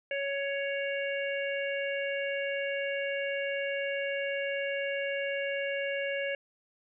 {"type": "harmonic tone", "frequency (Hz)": 557, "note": "C#5", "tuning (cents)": 8, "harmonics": [1, 3, 4, 5], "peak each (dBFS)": [-32, -37, -38, -39], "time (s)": [0.11, 6.35], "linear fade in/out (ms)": 2, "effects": []}